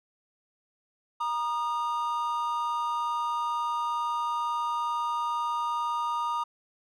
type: tone pair together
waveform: triangle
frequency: 945 / 1222.8 Hz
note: A#5 / D#6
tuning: +23 / -30 cents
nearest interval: major third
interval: 447 cents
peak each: -28 dBFS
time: 1.2-6.44 s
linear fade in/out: 10 ms
effects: none